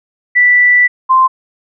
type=tone pair in turn; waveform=sine; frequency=1970 / 1043.6 Hz; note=B6 / C6; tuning=-5 / -5 cents; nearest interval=major seventh; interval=1100 cents; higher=first; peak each=-5 dBFS; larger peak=neither; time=0.35-0.88 / 1.09-1.28 s; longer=first; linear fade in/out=20 ms; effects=none